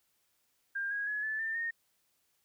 sine tone with pitch steps, 1600 / 1645.9 / 1693.2 / 1741.8 / 1791.8 / 1843.2 Hz, G6 / G#6 / G#6 / A6 / A6 / A#6, +35 / -16 / +33 / -18 / +31 / -20 cents, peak -32 dBFS, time 0.75-1.71 s, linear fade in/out 10 ms, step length 160 ms, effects white hiss -75 dBFS RMS until 2.44 s

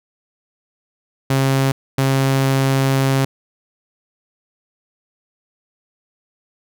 sawtooth tone bursts at uneven times, 134.9 Hz, C#3, 47 cents flat, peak -10 dBFS, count 2, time 1.3-1.72 / 1.98-3.25 s, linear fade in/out 5 ms, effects none

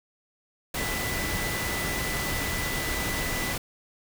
sine tone in noise, 1989 Hz, B6, 12 cents sharp, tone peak -33 dBFS, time 0.77-3.53 s, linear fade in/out 5 ms, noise pink, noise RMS -30 dBFS, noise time 0.74-3.58 s, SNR -6 dB, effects none

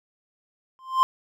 triangle tone with exponential growth, 1046.5 Hz, C6, in tune, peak -10 dBFS, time 0.79-1.03 s, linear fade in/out 0 ms, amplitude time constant 52 ms, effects none

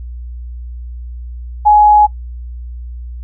sine tone, 839 Hz, G#5, 17 cents sharp, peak -4 dBFS, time 1.65-2.07 s, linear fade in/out 20 ms, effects noise-tail reverb RT60 0.1 s tail -20 dB re dry + added 60 Hz sine -24 dBFS peak until 3.23 s

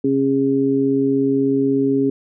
harmonic tone, 136.4 Hz, C#3, 28 cents flat, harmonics 1 / 2 / 3, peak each -28 / -16 / -19 dBFS, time 0.04-2.1 s, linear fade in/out 5 ms, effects none

